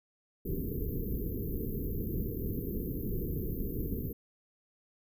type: band-stop noise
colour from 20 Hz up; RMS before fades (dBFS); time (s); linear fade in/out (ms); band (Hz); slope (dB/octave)
pink; -34; 0.45-4.13; 5; 470 to 13000; 96
effects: resampled to 32000 Hz